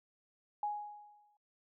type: tone with exponential decay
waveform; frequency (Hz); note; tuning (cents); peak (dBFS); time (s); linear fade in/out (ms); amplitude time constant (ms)
sine; 832; G#5; +3; -31; 0.63-1.37; 2; 160
effects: noise-tail reverb RT60 0.4 s tail -23 dB re dry